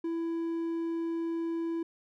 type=tone; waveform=triangle; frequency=332.2 Hz; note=E4; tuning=13 cents sharp; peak=-28 dBFS; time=0.04-1.83 s; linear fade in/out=5 ms; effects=none